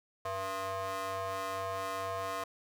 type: ring-modulated tone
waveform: 30% pulse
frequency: 192.2 Hz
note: G3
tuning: 34 cents flat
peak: -29 dBFS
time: 0.25-2.44 s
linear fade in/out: 5 ms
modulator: 866 Hz
effects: none